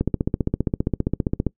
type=click train; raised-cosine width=3 ms; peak=-7 dBFS; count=23; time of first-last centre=0.01-1.467 s; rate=15.1 Hz; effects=noise-tail reverb RT60 0.1 s tail -23 dB re dry